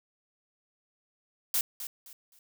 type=noise with echo; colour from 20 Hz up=blue; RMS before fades=-27 dBFS; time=1.54-1.61 s; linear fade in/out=2 ms; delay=260 ms; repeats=3; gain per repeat=-11 dB; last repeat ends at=2.39 s; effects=none